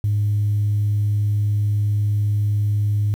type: tone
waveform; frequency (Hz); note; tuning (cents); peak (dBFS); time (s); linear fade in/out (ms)
sine; 103.83; G#2; 0; -15; 0.04-3.14; 0
effects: tanh soft clip ceiling -13 dBFS + 8-bit